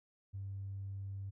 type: tone with tanh clipping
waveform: triangle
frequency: 98 Hz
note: G2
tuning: in tune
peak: -40 dBFS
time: 0.33-1.31 s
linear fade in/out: 20 ms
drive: 4 dB
effects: none